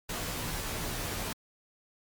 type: noise with comb filter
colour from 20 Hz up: pink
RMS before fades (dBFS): -35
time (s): 0.09-1.33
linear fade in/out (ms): 5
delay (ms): 15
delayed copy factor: -0.7
effects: MP3 96 kbps